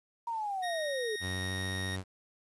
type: linear sweep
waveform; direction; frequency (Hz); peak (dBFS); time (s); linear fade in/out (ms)
sine; down; 948 to 410; -32; 0.27-1.16; 5
type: tone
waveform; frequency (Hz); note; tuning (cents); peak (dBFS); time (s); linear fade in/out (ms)
25% pulse; 1864.7; A#6; 0; -33; 0.62-1.97; 20
type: tone with pitch glide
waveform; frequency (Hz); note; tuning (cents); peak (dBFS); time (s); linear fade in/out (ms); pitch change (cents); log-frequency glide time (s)
sawtooth; 92.5 to 94.28; F#2 to F#2; 0 to +33; -31; 1.2-2.04; 50; +33; 1.33-1.59
effects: resampled to 24000 Hz + 10-bit